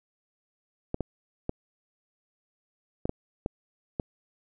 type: clicks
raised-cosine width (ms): 2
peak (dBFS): -15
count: 7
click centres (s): 0.944 / 1.007 / 1.494 / 3.055 / 3.094 / 3.461 / 3.998
effects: none